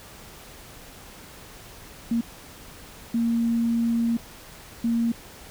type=tone bursts at uneven times; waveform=sine; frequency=232.1 Hz; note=A#3; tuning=7 cents flat; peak=-20 dBFS; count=3; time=2.11-2.21 / 3.14-4.17 / 4.84-5.12 s; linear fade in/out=5 ms; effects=pink hiss -45 dBFS RMS until 5.5 s